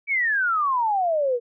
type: exponential sweep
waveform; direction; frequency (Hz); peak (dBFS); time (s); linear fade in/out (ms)
sine; down; 2317 to 464.9; -19; 0.07-1.4; 50
effects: none